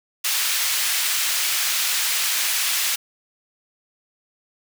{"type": "high-pass noise", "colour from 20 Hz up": "pink", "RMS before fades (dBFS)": -22, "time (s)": [0.24, 2.96], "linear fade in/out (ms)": 10, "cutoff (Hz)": 2200, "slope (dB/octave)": 12, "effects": []}